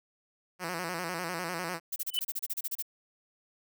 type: tone with vibrato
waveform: 5% pulse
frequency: 173.7 Hz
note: F3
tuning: 9 cents flat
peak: -22 dBFS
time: 0.59-1.8 s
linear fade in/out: 50 ms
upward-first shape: square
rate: 10 Hz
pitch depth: 83 cents each way
type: noise bursts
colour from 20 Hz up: violet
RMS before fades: -33 dBFS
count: 13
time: 1.92-2.825 s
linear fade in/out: 10 ms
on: 41 ms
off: 31 ms
type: tone with exponential growth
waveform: triangle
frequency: 2991 Hz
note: F#7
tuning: 18 cents sharp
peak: -21 dBFS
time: 2.08-2.19 s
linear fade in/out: 0 ms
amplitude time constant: 22 ms
effects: none